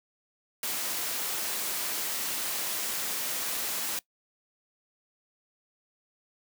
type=noise; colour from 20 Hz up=white; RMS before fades=-32 dBFS; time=0.63-3.99 s; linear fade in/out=2 ms; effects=noise-tail reverb RT60 0.1 s tail -21 dB re dry + high-pass 200 Hz 12 dB/octave